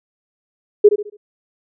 sine tone with echo, 415.3 Hz, G#4, in tune, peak -3 dBFS, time 0.84-0.89 s, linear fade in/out 10 ms, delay 70 ms, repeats 4, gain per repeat -9 dB, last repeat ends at 1.17 s, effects none

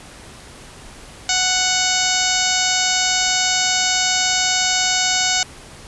harmonic tone, 740 Hz, F#5, in tune, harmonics 1 / 2 / 3 / 4 / 5 / 6 / 7 / 8 / 9 / 10, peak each -25 / -25 / -25 / -25 / -25 / -25 / -25 / -25 / -25 / -25 dBFS, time 1.29-5.43 s, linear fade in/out 2 ms, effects pink hiss -40 dBFS RMS until 5.87 s + resampled to 24000 Hz

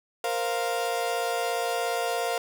35% pulse chord, Bb suspended second, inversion none, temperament equal, 466.2 / 523.3 / 698.5 Hz, Bb4 / C5 / F5, 0 / 0 / 0 cents, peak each -29 / -31 / -27 dBFS, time 0.24-2.38 s, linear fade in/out 2 ms, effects none

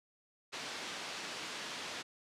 white band-pass noise, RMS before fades -43 dBFS, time 0.52-2.03 s, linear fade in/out 20 ms, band 180 to 4400 Hz, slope 12 dB/octave, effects low-pass 9000 Hz 12 dB/octave

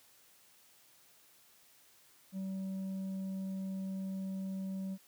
sine tone with tanh clipping, 191.3 Hz, G3, 42 cents flat, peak -37 dBFS, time 2.32-4.98 s, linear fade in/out 50 ms, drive 4 dB, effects white hiss -64 dBFS RMS until 5.07 s + high-pass 80 Hz 12 dB/octave

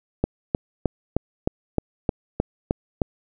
click train, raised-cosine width 2 ms, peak -6 dBFS, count 10, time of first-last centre 0.24-3.018 s, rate 3.24 Hz, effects none

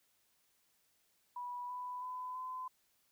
sine tone with pitch steps, 980 / 993.1 / 1006.4 / 1019.8 Hz, B5 / B5 / B5 / C6, -14 / +9 / +32 / -45 cents, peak -40 dBFS, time 1.36-2.68 s, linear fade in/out 5 ms, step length 330 ms, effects white hiss -75 dBFS RMS until 3.11 s

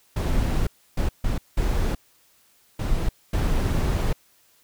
brown noise bursts at uneven times, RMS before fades -22 dBFS, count 6, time 0.16-0.67 / 0.97-1.09 / 1.24-1.38 / 1.57-1.95 / 2.79-3.09 / 3.33-4.13 s, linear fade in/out 5 ms, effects white hiss -60 dBFS RMS until 4.63 s

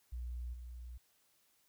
sine tone with level steps, 60.5 Hz, B1, 35 cents flat, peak -39 / -45 dBFS, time 0.12-0.98 s, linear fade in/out 10 ms, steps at 0.53 s, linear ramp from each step 10 ms, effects white hiss -73 dBFS RMS until 1.68 s

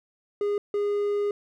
triangle tone pair in turn, 409.9 / 409.9 Hz, G#4 / G#4, -23 / -23 cents, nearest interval unison, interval 0 cents, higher neither, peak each -21 dBFS, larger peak neither, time 0.41-0.58 / 0.74-1.31 s, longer second, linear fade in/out 2 ms, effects none

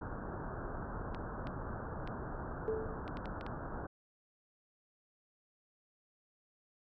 pink low-pass noise, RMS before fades -42 dBFS, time 0.01-3.87 s, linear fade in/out 10 ms, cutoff 1600 Hz, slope 96 dB/octave
clicks, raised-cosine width 0.3 ms, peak -30 dBFS, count 8, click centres 1.147 / 1.471 / 2.075 / 3.079 / 3.171 / 3.257 / 3.411 / 3.465 s
sine tone with exponential decay, 440 Hz, A4, in tune, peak -30 dBFS, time 2.68-3.19 s, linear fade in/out 0 ms, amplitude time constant 110 ms
effects none

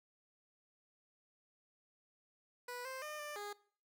15% pulse tone with pitch steps, 491 / 524 / 605 / 594 / 411.4 Hz, B4 / C5 / D#5 / D5 / G#4, -10 / +2 / -49 / +20 / -16 cents, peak -37 dBFS, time 2.68-3.53 s, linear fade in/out 5 ms, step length 170 ms, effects noise-tail reverb RT60 0.5 s tail -21 dB re dry

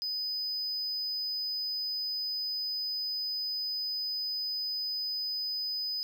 triangle tone, 5000 Hz, D#8, 8 cents sharp, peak -30 dBFS, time 0.02-6.03 s, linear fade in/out 0 ms, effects none

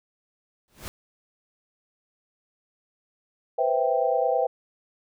pink noise with exponential growth, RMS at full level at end -33 dBFS, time 0.68-0.88 s, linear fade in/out 0 ms, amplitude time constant 43 ms
sine chord, C major seventh, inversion third, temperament equal, 493.9 / 523.3 / 659.3 / 784 Hz, B4 / C5 / E5 / G5, 0 / 0 / 0 / 0 cents, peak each -26 dBFS, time 3.58-4.47 s, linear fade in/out 10 ms
effects none

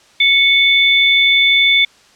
sine tone pair together, 2217 / 3519 Hz, C#7 / A7, 0 / 0 cents, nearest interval minor sixth, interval 800 cents, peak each -11 dBFS, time 0.2-1.85 s, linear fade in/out 5 ms, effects white hiss -48 dBFS RMS until 2.15 s + low-pass 6000 Hz 12 dB/octave

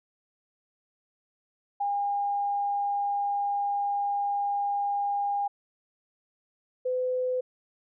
sine tone pair in turn, 809 / 506.4 Hz, G#5 / B4, -46 / +43 cents, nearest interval minor sixth, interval 811 cents, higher first, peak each -25 dBFS, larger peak neither, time 1.8-5.48 / 6.85-7.41 s, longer first, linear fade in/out 10 ms, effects none

